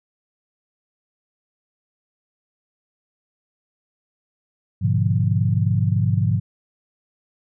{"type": "chord", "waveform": "sine", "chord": "G# diminished seventh", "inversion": "none", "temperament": "equal", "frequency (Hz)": [103.83, 123.47, 146.83, 174.61], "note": ["G#2", "B2", "D3", "F3"], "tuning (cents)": [0, 0, 0, 0], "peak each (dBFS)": [-19, -22, -24, -24], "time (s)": [4.81, 6.4], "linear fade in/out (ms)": 20, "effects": []}